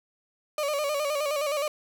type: tone with vibrato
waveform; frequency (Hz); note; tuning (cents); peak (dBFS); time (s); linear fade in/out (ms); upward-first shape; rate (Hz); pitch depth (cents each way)
35% pulse; 584; D5; -10; -24; 0.58-1.68; 2; square; 9.6; 64
effects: none